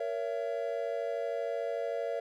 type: chord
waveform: triangle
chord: A# diminished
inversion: none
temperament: just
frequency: 466.2 / 559.4 / 671.3 Hz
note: A#4 / C#5 / E5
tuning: 0 / +16 / +31 cents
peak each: -34 dBFS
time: 0-2.2 s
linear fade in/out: 5 ms
effects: none